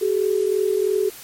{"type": "tone pair together", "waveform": "sine", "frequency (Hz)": [380.6, 423.6], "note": ["F#4", "G#4"], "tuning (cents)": [49, 34], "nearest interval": "major second", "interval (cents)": 185, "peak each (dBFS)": -20, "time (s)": [0.01, 1.1], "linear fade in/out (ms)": 10, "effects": ["white hiss -40 dBFS RMS until 1.23 s", "MP3 64 kbps"]}